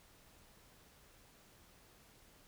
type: silence
effects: pink hiss -64 dBFS RMS until 2.47 s